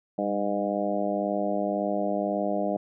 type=harmonic tone with a mistuned harmonic; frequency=101.9 Hz; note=G#2; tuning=32 cents flat; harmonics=2 / 3 / 4 / 5 / 6 / 7 / 8; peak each=-31 / -32 / -36 / -34 / -29 / -32 / -42 dBFS; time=0.18-2.77 s; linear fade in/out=5 ms; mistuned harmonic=2; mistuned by=-30 cents; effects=none